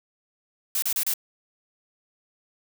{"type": "noise bursts", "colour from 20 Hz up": "blue", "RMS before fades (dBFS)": -25, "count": 4, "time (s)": [0.75, 1.138], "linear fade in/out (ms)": 2, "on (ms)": 73, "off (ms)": 32, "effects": []}